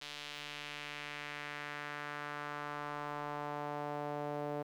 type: tone with band-pass filter sweep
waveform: sawtooth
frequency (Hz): 146.83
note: D3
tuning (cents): 0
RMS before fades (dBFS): -42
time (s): 0.01-4.63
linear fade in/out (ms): 10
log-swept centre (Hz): 3600 to 570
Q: 1.6
effects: 11-bit